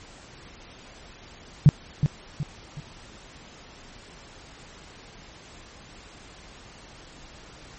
sine tone with echo, 146.83 Hz, D3, in tune, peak -8 dBFS, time 1.66-1.69 s, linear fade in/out 0 ms, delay 370 ms, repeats 3, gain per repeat -8 dB, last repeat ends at 2.8 s, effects pink hiss -47 dBFS RMS until 7.78 s + MP3 32 kbps

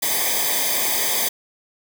white noise with comb filter, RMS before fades -21 dBFS, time 0.02-1.29 s, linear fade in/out 10 ms, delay 0.72 ms, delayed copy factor -1, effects none

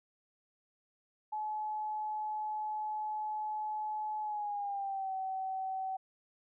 sine tone with pitch glide, 855 to 761.7 Hz, A5 to G5, -50 to -50 cents, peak -34 dBFS, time 1.32-5.97 s, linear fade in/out 10 ms, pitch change -200 cents, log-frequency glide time 4.21-5.13 s, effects none

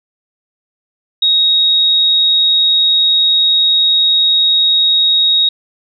sine tone, 3770 Hz, A#7, 19 cents sharp, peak -8 dBFS, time 1.22-5.49 s, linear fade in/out 5 ms, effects none

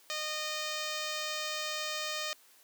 5% pulse tone with notch filter, 614 Hz, D#5, 23 cents flat, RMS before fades -36 dBFS, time 0.1-2.33 s, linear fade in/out 0 ms, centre 9900 Hz, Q 1.2, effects white hiss -61 dBFS RMS until 2.63 s + high-pass 300 Hz 12 dB/octave

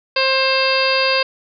harmonic tone, 530 Hz, C5, 22 cents sharp, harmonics 1 / 2 / 3 / 4 / 5 / 6 / 7 / 8 / 9, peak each -19 / -22 / -24 / -27 / -20 / -29 / -27 / -27 / -21 dBFS, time 0.16-1.23 s, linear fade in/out 5 ms, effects none

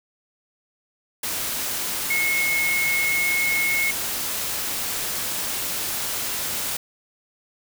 sine tone in noise, 2175 Hz, C#7, 33 cents flat, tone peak -20 dBFS, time 2.1-3.91 s, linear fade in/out 5 ms, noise white, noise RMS -27 dBFS, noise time 1.23-6.77 s, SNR +4 dB, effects none

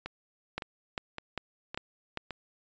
two click trains, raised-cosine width 0.3 ms, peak -21 / -17 dBFS, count 5 / 5, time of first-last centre 0.06-2.307 / 0.58-2.174 s, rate 1.78 / 2.51 Hz, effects resampled to 16000 Hz

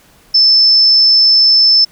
sine tone, 5274 Hz, E8, in tune, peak -5 dBFS, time 0.34-1.85 s, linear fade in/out 10 ms, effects pink hiss -47 dBFS RMS until 1.91 s

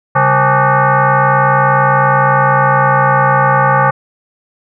sine tone with frequency modulation, 138.59 Hz, C#3, in tune, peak -7 dBFS, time 0.15-3.91 s, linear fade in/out 10 ms, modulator 337 Hz, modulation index 4.1, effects none

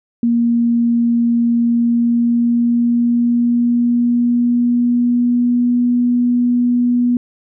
sine tone with pitch glide, 235.2 to 243.4 Hz, A#3 to B3, +16 to -25 cents, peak -11 dBFS, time 0.23-7.17 s, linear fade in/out 2 ms, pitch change +59 cents, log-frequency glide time 1.67-5.83 s, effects none

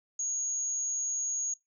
sine tone, 6645 Hz, G#8, in tune, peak -30 dBFS, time 0.19-1.54 s, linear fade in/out 5 ms, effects noise-tail reverb RT60 0.2 s tail -20 dB re dry

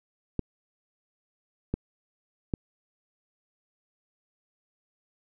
clicks, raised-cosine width 3 ms, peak -14 dBFS, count 3, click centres 0.393 / 1.74 / 2.538 s, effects none

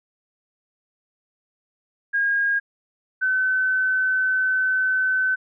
sine tone pair in turn, 1628 / 1520.5 Hz, G#6 / F#6, -35 / +47 cents, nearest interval minor second, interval 118 cents, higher first, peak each -18 dBFS, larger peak neither, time 2.13-2.6 / 3.21-5.36 s, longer second, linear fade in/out 20 ms, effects none

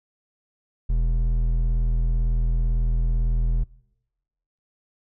sine tone with hard clipping, 41.01 Hz, E1, 8 cents flat, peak -20 dBFS, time 0.89-3.64 s, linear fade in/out 10 ms, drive 7 dB, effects noise-tail reverb RT60 1.0 s tail -24 dB re dry

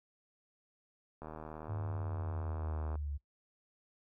click train, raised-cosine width 1 ms, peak -31 dBFS, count 136, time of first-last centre 1.22-2.955 s, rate 77.8 Hz
sine linear sweep, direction down, 102.6 to 70.2 Hz, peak -36 dBFS, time 1.68-3.18 s, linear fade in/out 20 ms
effects noise-tail reverb RT60 0.1 s tail -19 dB re dry

